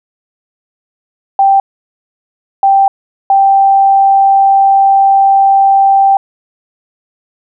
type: tone bursts at uneven times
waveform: sine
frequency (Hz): 784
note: G5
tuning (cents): 0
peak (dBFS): -4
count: 3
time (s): 1.39-1.6 / 2.63-2.88 / 3.3-6.17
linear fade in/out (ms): 2
effects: none